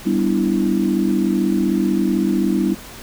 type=chord; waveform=sine; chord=E minor seventh; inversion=first; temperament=equal; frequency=196 / 246.9 / 293.7 / 329.6 Hz; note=G3 / B3 / D4 / E4; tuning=0 / 0 / 0 / 0 cents; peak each=-19 / -22 / -22 / -20 dBFS; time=0.05-2.75 s; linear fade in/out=20 ms; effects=pink hiss -37 dBFS RMS until 3.02 s